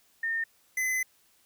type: tone pair in turn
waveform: sine / square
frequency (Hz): 1822 / 2030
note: A#6 / B6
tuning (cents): -40 / +47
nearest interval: major second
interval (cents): 187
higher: second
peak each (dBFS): -27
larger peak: neither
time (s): 0.23-0.44 / 0.77-1.03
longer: second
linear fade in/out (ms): 5
effects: white hiss -65 dBFS RMS until 1.45 s